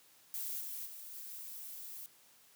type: noise with level steps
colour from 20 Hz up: violet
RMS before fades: -40 / -43 / -49 / -47 dBFS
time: 0.34-2.06 s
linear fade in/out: 0 ms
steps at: 0.59 / 0.85 / 1.11 s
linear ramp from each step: 20 ms
effects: white hiss -64 dBFS RMS until 2.55 s + high-pass 100 Hz 12 dB/octave